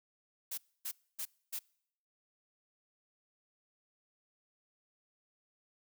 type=noise bursts; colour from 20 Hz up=blue; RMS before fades=-39 dBFS; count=4; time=0.51-1.592 s; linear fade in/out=10 ms; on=68 ms; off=270 ms; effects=noise-tail reverb RT60 0.7 s tail -26 dB re dry